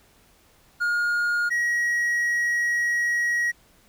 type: tone pair in turn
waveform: triangle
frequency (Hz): 1426 / 1903.5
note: F6 / A#6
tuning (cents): +36 / +36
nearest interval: perfect fourth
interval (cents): 500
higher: second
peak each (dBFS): -19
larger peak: neither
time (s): 0.8-1.5 / 1.5-3.52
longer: second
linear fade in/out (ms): 20
effects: pink hiss -58 dBFS RMS until 3.88 s